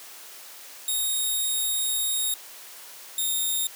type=tone pair in turn; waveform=5% pulse; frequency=3729 / 3684 Hz; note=A#7 / A#7; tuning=0 / -21 cents; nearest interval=unison; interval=21 cents; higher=first; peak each=-16 dBFS; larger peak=neither; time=0.88-2.34 / 3.18-3.67 s; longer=first; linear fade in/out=2 ms; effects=white hiss -44 dBFS RMS until 3.75 s + high-pass 400 Hz 12 dB/octave